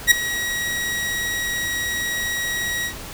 sawtooth tone with ADSR envelope, 1908 Hz, A#6, 40 cents sharp, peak -3 dBFS, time 0.07-2.94 s, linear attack 41 ms, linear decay 8 ms, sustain -16 dB, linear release 88 ms, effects pink hiss -35 dBFS RMS until 3.13 s

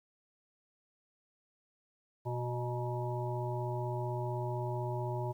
harmonic tone with a mistuned harmonic, 122.6 Hz, B2, 12 cents flat, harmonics 1 / 3 / 5 / 7 / 8, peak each -35 / -40 / -42 / -43 / -44 dBFS, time 2.25-5.33 s, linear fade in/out 20 ms, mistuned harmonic 8, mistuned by -48 cents, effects 11-bit

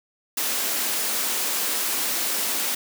white high-pass noise, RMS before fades -25 dBFS, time 0.37-2.75 s, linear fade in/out 5 ms, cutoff 190 Hz, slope 96 dB/octave, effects none

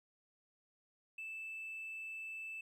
triangle tone, 2637 Hz, E7, in tune, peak -40 dBFS, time 1.18-2.61 s, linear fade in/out 5 ms, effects tanh soft clip ceiling -39 dBFS

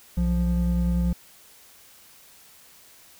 triangle tone pair together, 61.69 / 174.61 Hz, B1 / F3, -1 / 0 cents, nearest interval octave + tritone, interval 1801 cents, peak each -21 dBFS, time 0.17-1.13 s, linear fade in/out 5 ms, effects white hiss -52 dBFS RMS until 3.19 s

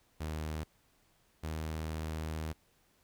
sawtooth tone pair in turn, 77.78 / 78.82 Hz, D#2 / D#2, 0 / +23 cents, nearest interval unison, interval 23 cents, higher second, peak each -32 / -32 dBFS, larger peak neither, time 0.2-0.64 / 1.43-2.53 s, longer second, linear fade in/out 10 ms, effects pink hiss -70 dBFS RMS until 3.03 s

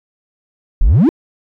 triangle exponential sweep, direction up, 31.35 to 363.9 Hz, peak -4 dBFS, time 0.81-1.09 s, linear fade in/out 0 ms, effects tanh soft clip ceiling -1 dBFS

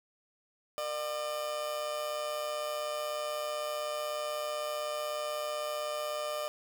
30% pulse tone with amplitude modulation, 601 Hz, D5, 40 cents sharp, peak -28 dBFS, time 0.78-6.48 s, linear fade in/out 0 ms, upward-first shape sine, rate 136 Hz, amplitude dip 55%, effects none

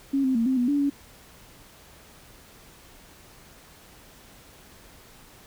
sine tone with pitch steps, 274.7 / 261.3 / 229.4 / 261.7 / 244.4 / 287 / 282.4 Hz, C#4 / C4 / A#3 / C4 / B3 / D4 / C#4, -16 / -2 / -28 / 0 / -18 / -40 / +32 cents, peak -20 dBFS, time 0.13-0.9 s, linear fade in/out 10 ms, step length 110 ms, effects pink hiss -51 dBFS RMS until 5.46 s

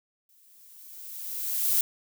violet noise with exponential growth, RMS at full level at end -22 dBFS, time 0.29-1.81 s, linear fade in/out 2 ms, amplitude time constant 330 ms, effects none

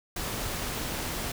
pink noise, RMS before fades -33 dBFS, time 0.16-1.32 s, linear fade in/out 5 ms, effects none

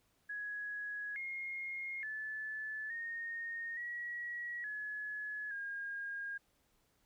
sine tone with pitch steps, 1672 / 2142 / 1737 / 1848 / 1916 / 1699 / 1623 Hz, G#6 / C7 / A6 / A#6 / A#6 / G#6 / G#6, +11 / +40 / -23 / -16 / +47 / +39 / -40 cents, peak -39 dBFS, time 0.29-6.38 s, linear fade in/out 10 ms, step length 870 ms, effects pink hiss -75 dBFS RMS until 7.05 s

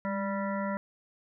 harmonic tone with a mistuned harmonic, 196 Hz, G3, in tune, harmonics 1 / 3 / 5 / 7 / 9 / 10, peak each -32 / -35 / -37 / -40 / -45 / -44 dBFS, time 0.05-0.77 s, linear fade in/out 0 ms, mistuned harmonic 1, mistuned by +46 cents, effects none

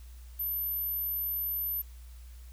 sine tone, 13030 Hz, G#9, 34 cents flat, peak -30 dBFS, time 0.39-1.82 s, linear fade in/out 10 ms, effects added 60 Hz sine -45 dBFS peak until 2.52 s + white hiss -61 dBFS RMS until 2.52 s

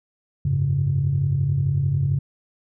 sine chord, F# suspended second, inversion none, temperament equal with one note detuned, 92.5 / 103.83 / 139.23 Hz, F#2 / G#2 / C#3, 0 / 0 / +8 cents, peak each -25 / -25 / -19 dBFS, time 0.45-2.19 s, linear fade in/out 5 ms, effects tanh soft clip ceiling -11 dBFS

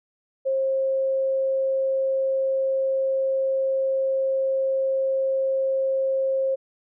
sine tone, 534 Hz, C5, 35 cents sharp, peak -20 dBFS, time 0.45-6.56 s, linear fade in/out 20 ms, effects none

